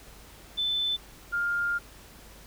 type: tone pair in turn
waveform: sine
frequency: 3520 / 1405 Hz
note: A7 / F6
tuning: 0 / +10 cents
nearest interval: octave + major third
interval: 1590 cents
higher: first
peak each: -25 dBFS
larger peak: neither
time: 0.57-0.97 / 1.32-1.79 s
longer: second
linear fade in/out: 20 ms
effects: added 50 Hz sine -54 dBFS peak until 2.46 s + pink hiss -51 dBFS RMS until 2.46 s